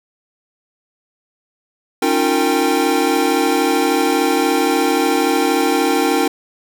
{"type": "tone cluster", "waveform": "square", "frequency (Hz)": [277.2, 310.4, 354.1, 457.8, 787], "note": ["C#4", "D#4", "F4", "A#4", "G5"], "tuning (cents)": [0, -4, 24, -31, 7], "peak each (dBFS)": -21, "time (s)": [2.02, 6.28], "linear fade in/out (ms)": 5, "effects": []}